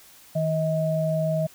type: tone pair together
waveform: sine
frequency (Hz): 158.75 / 635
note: D#3 / D#5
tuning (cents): +35 / +35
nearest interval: 2 octaves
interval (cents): 2400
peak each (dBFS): -24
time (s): 0.35-1.47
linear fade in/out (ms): 10
effects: white hiss -51 dBFS RMS until 1.54 s